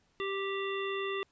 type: harmonic tone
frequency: 392 Hz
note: G4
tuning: in tune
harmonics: 1 / 3 / 5 / 7 / 9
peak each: -34 / -39 / -41 / -42 / -44 dBFS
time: 0.2-1.23 s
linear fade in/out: 0 ms
effects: pink hiss -71 dBFS RMS until 1.31 s + resampled to 16000 Hz